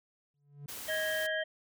triangle tone with exponential growth, 143.5 Hz, D3, 40 cents flat, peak -38 dBFS, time 0.34-0.66 s, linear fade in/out 2 ms, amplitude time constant 69 ms
white noise, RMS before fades -43 dBFS, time 0.68-1.27 s, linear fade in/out 10 ms
harmonic tone, 629 Hz, D#5, 19 cents sharp, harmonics 1 / 3 / 5, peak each -34 / -39 / -41 dBFS, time 0.88-1.44 s, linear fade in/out 10 ms
sine tone, 1649 Hz, G#6, 13 cents flat, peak -34 dBFS, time 0.89-1.43 s, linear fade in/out 20 ms
effects none

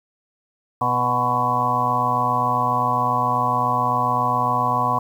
harmonic tone with a mistuned harmonic, 123.47 Hz, B2, in tune, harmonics 1 / 2 / 4 / 5 / 6 / 7 / 8 / 9, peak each -28 / -30 / -32 / -32 / -25 / -29 / -21 / -23 dBFS, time 0.81-4.99 s, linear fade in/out 5 ms, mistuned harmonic 8, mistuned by +28 cents, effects 8-bit

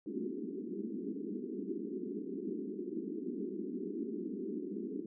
white band-pass noise, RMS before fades -40 dBFS, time 0.06-5.06 s, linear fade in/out 5 ms, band 190 to 410 Hz, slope 96 dB/octave, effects none

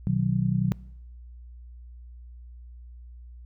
sine chord, B major, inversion none, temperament just, 123.47 / 154.34 / 185.21 Hz, B2 / D#3 / F#3, 0 / -14 / +2 cents, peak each -26 / -27 / -25 dBFS, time 0.07-0.72 s, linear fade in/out 0 ms, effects noise-tail reverb RT60 0.9 s tail -24 dB re dry + added 60 Hz sine -42 dBFS peak until 3.45 s

